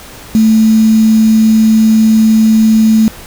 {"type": "tone with quantisation", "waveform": "sine", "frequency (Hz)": 220, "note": "A3", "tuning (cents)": 0, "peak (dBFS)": -4, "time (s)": [0.35, 3.08], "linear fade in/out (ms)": 0, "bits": 4, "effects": ["pink hiss -32 dBFS RMS until 3.26 s"]}